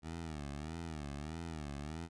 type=tone with vibrato; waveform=15% pulse; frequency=76.9 Hz; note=D#2; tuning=20 cents flat; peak=-35 dBFS; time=0.02-2.09 s; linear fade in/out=50 ms; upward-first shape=sine; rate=1.6 Hz; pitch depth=150 cents each way; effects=resampled to 22050 Hz